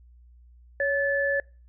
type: tone pair together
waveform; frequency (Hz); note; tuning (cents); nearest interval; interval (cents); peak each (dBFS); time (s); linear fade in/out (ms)
sine; 558.3 / 1737; C#5 / A6; +12 / -23; octave + minor sixth; 1965; -25; 0.8-1.4; 2
effects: noise-tail reverb RT60 0.4 s tail -26 dB re dry + added 60 Hz sine -50 dBFS peak until 1.68 s